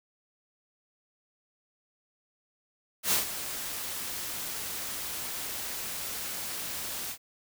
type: noise with ADSR envelope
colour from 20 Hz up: white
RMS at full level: -24 dBFS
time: 3.03-7.18 s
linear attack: 90 ms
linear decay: 130 ms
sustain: -12 dB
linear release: 77 ms
effects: none